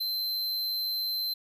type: tone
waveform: square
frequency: 4097 Hz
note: C8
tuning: 37 cents flat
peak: -29 dBFS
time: 0-1.34 s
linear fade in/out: 10 ms
effects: none